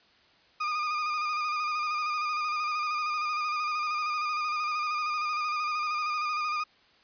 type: tone with vibrato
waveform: 35% pulse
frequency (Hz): 1221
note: D#6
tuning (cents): -33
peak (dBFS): -26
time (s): 0.6-6.64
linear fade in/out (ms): 10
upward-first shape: square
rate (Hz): 13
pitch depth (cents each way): 29
effects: white hiss -61 dBFS RMS until 7.03 s + resampled to 11025 Hz